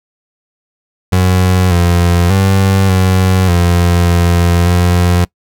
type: tone with pitch steps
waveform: 30% pulse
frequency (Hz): 91.9 / 87 / 96.6 / 93.4 / 87.2 / 86.4 / 88.4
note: F#2 / F2 / G2 / F#2 / F2 / F2 / F2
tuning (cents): -11 / -6 / -25 / +17 / -2 / -18 / +22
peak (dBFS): -5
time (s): 1.12-5.25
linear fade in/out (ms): 10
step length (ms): 590
effects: noise-tail reverb RT60 0.1 s tail -24 dB re dry